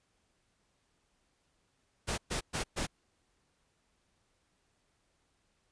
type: noise bursts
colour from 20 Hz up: pink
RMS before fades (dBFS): -34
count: 4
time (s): 2.07-2.87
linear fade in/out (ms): 20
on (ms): 110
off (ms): 120
effects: pink hiss -75 dBFS RMS until 5.71 s + resampled to 22050 Hz